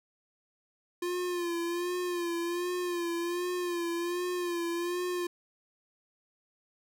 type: tone with vibrato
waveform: square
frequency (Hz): 349.2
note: F4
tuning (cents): 0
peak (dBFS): -31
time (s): 1.02-5.27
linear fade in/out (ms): 5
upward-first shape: sine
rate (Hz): 1.3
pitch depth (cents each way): 50
effects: none